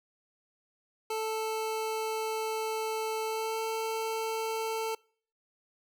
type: tone with pitch glide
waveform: 25% pulse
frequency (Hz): 440 to 445.4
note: A4 to A4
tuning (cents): 0 to +21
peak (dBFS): -27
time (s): 1.1-4.95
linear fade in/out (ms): 5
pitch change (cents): +21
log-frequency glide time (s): 3.25-3.6
effects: noise-tail reverb RT60 0.5 s tail -26 dB re dry